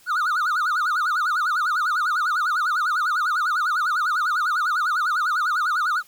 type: tone with vibrato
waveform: triangle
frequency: 1326 Hz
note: E6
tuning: 10 cents sharp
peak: -17 dBFS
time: 0.06-6.03 s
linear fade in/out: 50 ms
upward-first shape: sine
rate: 10 Hz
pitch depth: 200 cents each way
effects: white hiss -53 dBFS RMS until 6.07 s + MP3 96 kbps